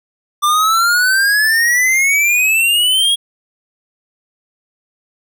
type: exponential sweep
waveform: square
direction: up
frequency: 1177 to 3322 Hz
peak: -11 dBFS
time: 0.42-3.16 s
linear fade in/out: 20 ms
effects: none